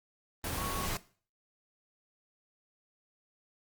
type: tone in noise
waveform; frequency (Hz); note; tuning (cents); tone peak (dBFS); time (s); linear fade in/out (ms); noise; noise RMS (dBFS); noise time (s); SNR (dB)
sine; 1109; C#6; 0; -37; 0.58-0.86; 2; pink; -35; 0.44-0.97; -5
effects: noise-tail reverb RT60 0.4 s tail -17 dB re dry + Opus 24 kbps

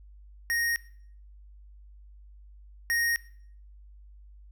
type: tone pair in turn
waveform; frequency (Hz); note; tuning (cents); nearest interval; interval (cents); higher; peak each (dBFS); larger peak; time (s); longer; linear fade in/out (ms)
square; 1864.7 / 1864.7; A#6 / A#6; 0 / 0; unison; 0; neither; -26 / -25; second; 0.5-0.76 / 2.9-3.16; neither; 0
effects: noise-tail reverb RT60 0.6 s tail -20 dB re dry + added 50 Hz sine -48 dBFS peak until 4.51 s

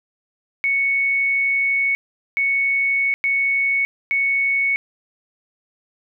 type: tone bursts at uneven times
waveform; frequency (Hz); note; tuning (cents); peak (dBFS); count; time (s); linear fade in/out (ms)
sine; 2217; C#7; 0; -16; 4; 0.64-1.95 / 2.37-3.14 / 3.24-3.85 / 4.11-4.76; 0
effects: none

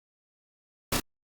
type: noise with echo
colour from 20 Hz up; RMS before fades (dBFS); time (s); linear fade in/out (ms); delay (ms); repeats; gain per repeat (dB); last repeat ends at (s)
pink; -26; 0.92-0.97; 5; 31; 1; -3; 1.001
effects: Opus 48 kbps

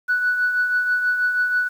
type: tone with tremolo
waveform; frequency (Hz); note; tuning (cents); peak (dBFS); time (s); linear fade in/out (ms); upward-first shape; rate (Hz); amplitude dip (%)
sine; 1480; F#6; 0; -14; 0.08-1.69; 20; triangle; 6.2; 55
effects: tanh soft clip ceiling -12 dBFS + 8-bit

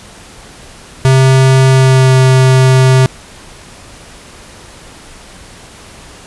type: tone with pitch glide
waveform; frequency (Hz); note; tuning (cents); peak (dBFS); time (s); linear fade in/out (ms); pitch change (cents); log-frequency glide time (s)
square; 132.1 to 130.58; C3 to C3; +17 to -3; -5; 1.05-3.06; 0; -20; 1.69-2.15
effects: pink hiss -35 dBFS RMS until 6.26 s + resampled to 24000 Hz

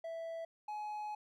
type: tone pair in turn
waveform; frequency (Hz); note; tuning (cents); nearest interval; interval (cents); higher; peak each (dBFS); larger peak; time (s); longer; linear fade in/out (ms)
triangle; 659.3 / 843.6; E5 / G#5; 0 / +27; major third; 427; second; -38 / -37; second; 0.04-0.45 / 0.68-1.15; second; 5
effects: none

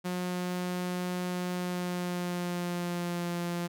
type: tone with pitch glide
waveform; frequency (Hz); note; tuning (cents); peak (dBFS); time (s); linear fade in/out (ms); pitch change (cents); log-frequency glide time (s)
sawtooth; 179.8 to 173.37; F#3 to F3; -49 to -12; -27; 0.04-3.68; 20; -63; 1.49-3.35
effects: none

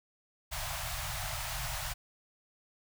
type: band-stop noise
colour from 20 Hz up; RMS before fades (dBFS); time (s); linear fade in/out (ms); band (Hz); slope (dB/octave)
pink; -37; 0.51-1.94; 20; 150 to 600; 96
effects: none

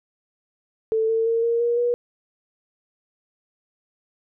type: tone with pitch steps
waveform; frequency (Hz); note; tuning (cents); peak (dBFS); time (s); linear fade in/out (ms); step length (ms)
sine; 443.1 / 450.6 / 458.2 / 465.9 / 473.8 / 481.8; A4 / A4 / A#4 / A#4 / A#4 / B4; +12 / +41 / -30 / -1 / +28 / -43; -18; 0.92-1.94; 0; 170
effects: none

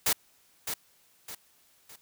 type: noise with echo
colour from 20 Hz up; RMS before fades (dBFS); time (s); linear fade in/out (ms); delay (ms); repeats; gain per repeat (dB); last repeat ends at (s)
white; -25; 0.06-0.13; 5; 610; 3; -8; 1.96
effects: white hiss -64 dBFS RMS until 2.01 s

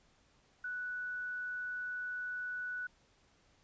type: tone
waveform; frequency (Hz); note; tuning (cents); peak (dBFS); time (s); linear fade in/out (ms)
sine; 1480; F#6; 0; -37; 0.64-2.87; 5
effects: pink hiss -69 dBFS RMS until 3.63 s + resampled to 16000 Hz

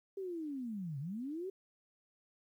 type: linear two-way sweep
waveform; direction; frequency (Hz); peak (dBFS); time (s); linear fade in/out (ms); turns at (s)
sine; down then up; 397.4 to 130.81 to 394.4; -38; 0.17-1.5; 5; 0.99
effects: 12-bit

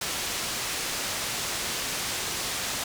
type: low-pass noise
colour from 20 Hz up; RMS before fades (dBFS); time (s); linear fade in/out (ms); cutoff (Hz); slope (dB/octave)
white; -31; 0.01-2.84; 5; 7500; 12
effects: none

